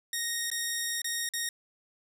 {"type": "tone with dropouts", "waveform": "10% pulse", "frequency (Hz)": 1864.7, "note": "A#6", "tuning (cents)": 0, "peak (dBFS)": -21, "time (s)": [0.13, 1.49], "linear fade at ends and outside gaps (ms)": 2, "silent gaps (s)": [[0.502, 0.515], [1.018, 1.044], [1.29, 1.336]], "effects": []}